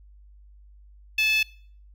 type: tone with high-pass filter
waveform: 10% pulse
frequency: 868 Hz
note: A5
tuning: 24 cents flat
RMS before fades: -22 dBFS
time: 1.18-1.43 s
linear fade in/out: 5 ms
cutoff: 2700 Hz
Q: 7.8
effects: noise-tail reverb RT60 0.5 s tail -22 dB re dry + added 50 Hz sine -48 dBFS peak until 1.94 s